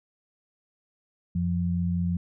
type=tone pair together; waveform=sine; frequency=89.03 / 174.7 Hz; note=F2 / F3; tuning=+34 / +1 cents; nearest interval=octave; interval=1167 cents; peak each=-28 / -25 dBFS; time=1.35-2.17 s; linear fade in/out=5 ms; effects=none